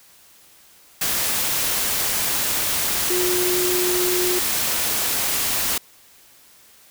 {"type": "tone in noise", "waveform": "sine", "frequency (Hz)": 360.1, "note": "F#4", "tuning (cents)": -47, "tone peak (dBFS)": -21, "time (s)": [3.1, 4.39], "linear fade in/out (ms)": 5, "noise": "white", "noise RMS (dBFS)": -22, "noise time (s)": [1.01, 5.78], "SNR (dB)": -2, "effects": ["white hiss -51 dBFS RMS until 6.9 s"]}